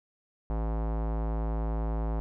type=tone with low-pass filter; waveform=square; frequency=55 Hz; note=A1; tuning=in tune; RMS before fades=-30 dBFS; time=0.5-2.2 s; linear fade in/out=0 ms; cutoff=880 Hz; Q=1.6; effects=none